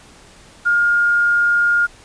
sine tone with quantisation, 1417 Hz, F6, 25 cents sharp, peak -12 dBFS, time 0.65-1.87 s, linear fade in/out 20 ms, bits 7, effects pink hiss -45 dBFS RMS until 2.04 s + resampled to 22050 Hz

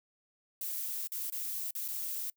violet noise with dropouts, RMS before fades -37 dBFS, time 0.61-2.3 s, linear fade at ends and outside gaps 2 ms, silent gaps 1.073-1.119 / 1.301-1.323 / 1.708-1.751 / 1.88-1.884 s, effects noise-tail reverb RT60 0.1 s tail -25 dB re dry

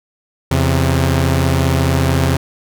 sawtooth tone pair together, 84.27 / 133.5 Hz, E2 / C3, +39 / +35 cents, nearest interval minor sixth, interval 796 cents, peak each -11 dBFS, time 0.51-2.37 s, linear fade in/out 5 ms, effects none

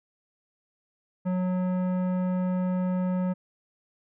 sine tone with tanh clipping, 183 Hz, F#3, 19 cents flat, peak -26 dBFS, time 1.25-3.34 s, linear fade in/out 20 ms, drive 14 dB, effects none

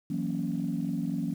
sine chord, F# dominant seventh, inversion third, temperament equal, 164.81 / 185 / 233.1 / 277.2 Hz, E3 / F#3 / A#3 / C#4, 0 / 0 / 0 / 0 cents, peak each -33 dBFS, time 0.1-1.34 s, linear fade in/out 5 ms, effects tanh soft clip ceiling -20 dBFS + 9-bit

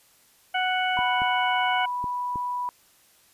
harmonic tone, 740 Hz, F#5, in tune, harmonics 1 / 2 / 3 / 4, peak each -25 / -28 / -30 / -31 dBFS, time 0.54-1.86 s, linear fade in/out 10 ms
sine tone, 984 Hz, B5, 7 cents flat, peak -26 dBFS, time 0.97-2.69 s, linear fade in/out 0 ms
clicks, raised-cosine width 3 ms, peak -24 dBFS, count 4, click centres 0.99 / 1.219 / 2.042 / 2.358 s
effects white hiss -59 dBFS RMS until 3.33 s + resampled to 32000 Hz

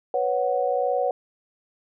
sine chord, B suspended second, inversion none, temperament just, 493.9 / 555.6 / 740.8 Hz, B4 / C#5 / F#5, 0 / +4 / +2 cents, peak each -25 dBFS, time 0.14-1.11 s, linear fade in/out 2 ms, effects none

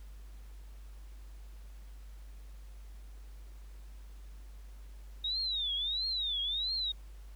sine tone with vibrato, 3729 Hz, A#7, in tune, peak -31 dBFS, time 5.24-6.92 s, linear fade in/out 5 ms, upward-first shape triangle, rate 1.5 Hz, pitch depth 240 cents each way, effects added 50 Hz sine -46 dBFS peak until 7.35 s + pink hiss -64 dBFS RMS until 7.35 s

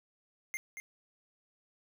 square tone with echo, 2109 Hz, C7, 13 cents sharp, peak -35 dBFS, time 0.54-0.57 s, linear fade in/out 0 ms, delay 230 ms, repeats 1, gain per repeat -7 dB, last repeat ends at 0.8 s, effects none

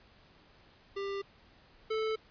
square tone pair in turn, 396.2 / 438.2 Hz, G4 / A4, +18 / -7 cents, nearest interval major second, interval 175 cents, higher second, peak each -35 / -31 dBFS, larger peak second, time 0.96-1.22 / 1.9-2.16 s, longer neither, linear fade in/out 10 ms, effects pink hiss -61 dBFS RMS until 2.3 s + resampled to 11025 Hz

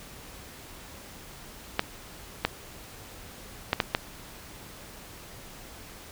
clicks, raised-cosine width 0.3 ms, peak -6 dBFS, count 5, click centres 1.794 / 2.45 / 3.731 / 3.802 / 3.949 s, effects pink hiss -46 dBFS RMS until 6.11 s

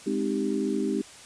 sine chord, Ab major seventh, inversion none, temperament equal, 207.7 / 261.6 / 311.1 / 392 Hz, Ab3 / C4 / Eb4 / G4, 0 / 0 / 0 / 0 cents, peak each -30 dBFS, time 0.06-1.02 s, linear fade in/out 10 ms, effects white hiss -47 dBFS RMS until 1.25 s + resampled to 22050 Hz

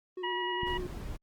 triangle tone with vibrato, 362.6 Hz, F#4, 35 cents flat, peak -34 dBFS, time 0.17-0.87 s, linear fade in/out 5 ms, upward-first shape square, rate 10 Hz, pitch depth 27 cents each way
harmonic tone, 965 Hz, B5, 40 cents flat, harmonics 1 / 2 / 3, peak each -34 / -37 / -38 dBFS, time 0.23-0.78 s, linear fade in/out 10 ms
clicks, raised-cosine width 5 ms, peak -26 / -27 dBFS, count 2, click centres 0.633 / 0.856 s
brown noise, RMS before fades -39 dBFS, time 0.66-1.17 s, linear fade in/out 10 ms
effects Opus 32 kbps

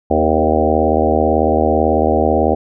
harmonic tone with a mistuned harmonic, 78.1 Hz, D#2, 7 cents sharp, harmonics 1 / 3 / 4 / 5 / 6 / 7 / 8 / 9 / 10, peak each -20 / -20 / -20 / -20 / -20 / -20 / -20 / -20 / -20 dBFS, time 0.1-2.55 s, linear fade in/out 10 ms, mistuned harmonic 6, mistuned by +17 cents, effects none

